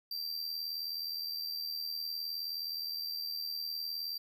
square tone with amplitude modulation, 4699 Hz, D8, in tune, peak -34 dBFS, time 0.11-4.18 s, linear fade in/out 5 ms, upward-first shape sine, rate 79.4 Hz, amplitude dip 55%, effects 12-bit

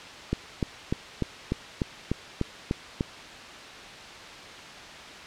click train, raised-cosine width 3 ms, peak -12 dBFS, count 10, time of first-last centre 0.33-3.009 s, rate 3.36 Hz, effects white hiss -42 dBFS RMS until 5.26 s + low-pass 4000 Hz 12 dB/octave

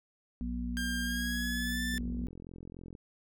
harmonic tone, 60.2 Hz, B1, 44 cents flat, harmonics 1 / 3 / 4, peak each -36 / -41 / -36 dBFS, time 0.41-2.27 s, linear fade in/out 0 ms
sawtooth tone with pitch glide, 1600 to 1765.1 Hz, G6 to A6, +35 to +5 cents, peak -31 dBFS, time 0.77-1.98 s, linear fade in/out 0 ms, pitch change +170 cents, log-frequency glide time 1.01-1.82 s
click train, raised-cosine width 3 ms, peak -34 dBFS, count 45, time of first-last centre 1.94-2.951 s, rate 43.5 Hz
effects none

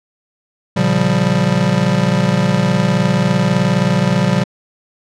square chord, G half-diminished seventh, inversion first, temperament just, 117.6 / 141.12 / 176.4 / 196 Hz, Bb2 / Db3 / F3 / G3, +16 / +31 / +18 / 0 cents, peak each -21 / -19 / -17 / -18 dBFS, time 0.76-4.44 s, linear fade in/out 10 ms, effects low-pass 6000 Hz 12 dB/octave

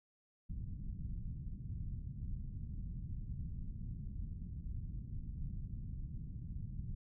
pink low-pass noise, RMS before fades -43 dBFS, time 0.49-6.95 s, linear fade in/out 10 ms, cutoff 170 Hz, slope 24 dB/octave, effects none

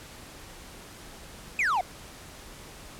triangle exponential sweep, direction down, 2560 to 686 Hz, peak -21 dBFS, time 1.59-1.81 s, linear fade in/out 2 ms, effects pink hiss -46 dBFS RMS until 2.99 s + low-pass 12000 Hz 12 dB/octave

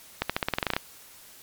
accelerating click train, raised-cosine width 0.3 ms, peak -8 dBFS, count 12, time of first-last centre 0.22-0.765 s, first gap 76 ms, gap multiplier 0.91, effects white hiss -50 dBFS RMS until 1.42 s + MP3 96 kbps

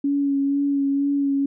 sine tone with vibrato, 280 Hz, C#4, 18 cents sharp, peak -18 dBFS, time 0.04-1.46 s, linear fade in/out 5 ms, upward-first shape sine, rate 2.1 Hz, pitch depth 20 cents each way, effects none

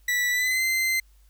40% pulse tone with pitch glide, 1959 to 2072 Hz, B6 to C7, -15 to -17 cents, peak -21 dBFS, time 0.08-1 s, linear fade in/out 5 ms, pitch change +98 cents, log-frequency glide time 0.3-0.63 s, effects added 50 Hz sine -53 dBFS peak until 1.29 s + white hiss -66 dBFS RMS until 1.29 s

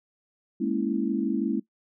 sine chord, A# half-diminished seventh, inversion third, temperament equal, 207.7 / 233.1 / 277.2 / 329.6 Hz, G#3 / A#3 / C#4 / E4, 0 / 0 / 0 / 0 cents, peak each -29 dBFS, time 0.6-1.6 s, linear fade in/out 10 ms, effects noise-tail reverb RT60 0.1 s tail -18 dB re dry

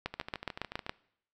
two click trains, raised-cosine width 0.3 ms, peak -23 / -17 dBFS, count 11 / 7, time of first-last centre 0.14-0.865 / 0.06-0.894 s, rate 13.8 / 7.19 Hz, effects noise-tail reverb RT60 0.7 s tail -22 dB re dry

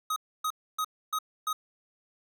square tone bursts, 1259 Hz, D#6, 20 cents sharp, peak -28 dBFS, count 5, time 0.1-1.53 s, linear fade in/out 5 ms, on 62 ms, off 280 ms, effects none

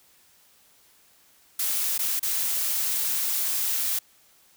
blue noise with dropouts, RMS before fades -26 dBFS, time 1.59-3.99 s, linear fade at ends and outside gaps 5 ms, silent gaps 1.98-1.99 / 2.195-2.228 s, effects white hiss -59 dBFS RMS until 4.56 s

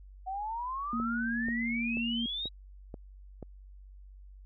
sine exponential sweep, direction up, 741 to 3872 Hz, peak -33 dBFS, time 0.26-2.49 s, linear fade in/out 20 ms
sine tone, 233.1 Hz, A#3, in tune, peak -31 dBFS, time 0.93-2.26 s, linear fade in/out 2 ms
click train, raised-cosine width 2 ms, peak -28 dBFS, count 6, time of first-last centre 1-3.427 s, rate 2.06 Hz
effects added 48 Hz sine -48 dBFS peak until 4.45 s

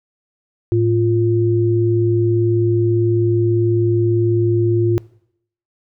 sine tone pair together, 110 / 348.3 Hz, A2 / F4, 0 / -5 cents, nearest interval octave + minor sixth, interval 1995 cents, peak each -15 dBFS, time 0.72-4.98 s, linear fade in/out 0 ms, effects noise-tail reverb RT60 0.7 s tail -22 dB re dry

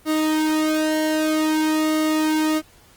sawtooth tone with flanger, 311.1 Hz, D#4, in tune, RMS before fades -20 dBFS, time 0.05-2.62 s, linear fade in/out 50 ms, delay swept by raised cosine 1.2 to 2.4 ms, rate 0.52 Hz, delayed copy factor -0.8, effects pink hiss -52 dBFS RMS until 2.96 s + Opus 24 kbps

